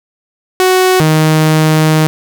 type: tone pair in turn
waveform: sawtooth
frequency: 371 / 156.38 Hz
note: F#4 / D#3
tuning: +5 / +9 cents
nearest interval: octave + minor third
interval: 1496 cents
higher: first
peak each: -3 dBFS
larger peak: neither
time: 0.6-1 / 1-2.07 s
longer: second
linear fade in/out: 0 ms
effects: none